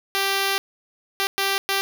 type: tone bursts at uneven times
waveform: 5% pulse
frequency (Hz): 392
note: G4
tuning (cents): 0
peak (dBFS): -9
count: 4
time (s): 0.15-0.58 / 1.2-1.27 / 1.38-1.58 / 1.69-1.81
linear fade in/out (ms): 0
effects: 8-bit